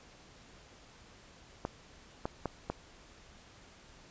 clicks, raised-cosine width 1 ms, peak -19 dBFS, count 4, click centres 1.651 / 2.255 / 2.457 / 2.7 s, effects pink hiss -57 dBFS RMS until 4.1 s + resampled to 16000 Hz

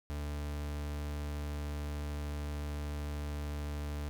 40% pulse tone, 73.42 Hz, D2, in tune, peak -35 dBFS, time 0.1-4.09 s, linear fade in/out 0 ms, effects none

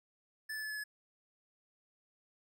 square tone with pitch steps, 1747 / 1735.9 / 1724.9 / 1714 / 1703.2 Hz, A6 / A6 / A6 / A6 / G#6, -13 / -24 / -35 / -46 / +43 cents, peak -39 dBFS, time 0.49-0.84 s, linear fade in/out 10 ms, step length 70 ms, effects none

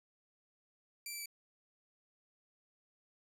10% pulse tone with pitch steps, 2349 / 2330 / 2311 Hz, D7 / D7 / D7, 0 / -14 / -28 cents, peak -33 dBFS, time 1.06-1.258 s, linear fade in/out 2 ms, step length 66 ms, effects none

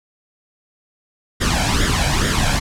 pink noise with flanger, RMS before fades -17 dBFS, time 1.4-2.6 s, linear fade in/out 20 ms, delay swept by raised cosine 0.57 to 1.29 ms, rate 2.3 Hz, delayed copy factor +0.7, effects low-pass 8000 Hz 12 dB/octave

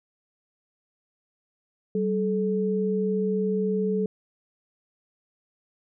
sine tone pair together, 192.2 / 431.5 Hz, G3 / A4, -34 / -34 cents, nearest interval octave + major second, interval 1400 cents, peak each -25 dBFS, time 1.95-4.06 s, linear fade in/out 2 ms, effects none

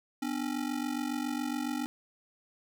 square ring-modulated tone, 272.8 Hz, C#4, 28 cents flat, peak -29 dBFS, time 0.22-1.86 s, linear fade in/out 0 ms, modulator 23.6 Hz, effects none

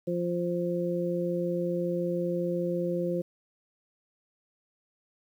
harmonic tone, 174.61 Hz, F3, in tune, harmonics 1 / 2 / 3, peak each -31 / -31 / -31 dBFS, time 0.07-3.22 s, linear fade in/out 10 ms, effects 10-bit

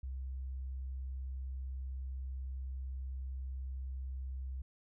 sine tone, 65.41 Hz, C2, in tune, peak -38 dBFS, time 0.03-4.62 s, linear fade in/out 5 ms, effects none

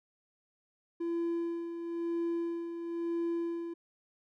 triangle tone with tremolo, 338.2 Hz, E4, 44 cents sharp, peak -27 dBFS, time 1-3.74 s, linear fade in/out 10 ms, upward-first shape sine, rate 1 Hz, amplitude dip 60%, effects tanh soft clip ceiling -23 dBFS

